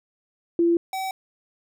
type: tone pair in turn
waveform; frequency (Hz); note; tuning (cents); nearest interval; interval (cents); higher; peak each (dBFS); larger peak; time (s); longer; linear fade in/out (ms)
sine / square; 340 / 763.3; F4 / G5; -46 / -46; octave + major second; 1400; second; -16 / -27; first; 0.59-0.77 / 0.93-1.11; neither; 2
effects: none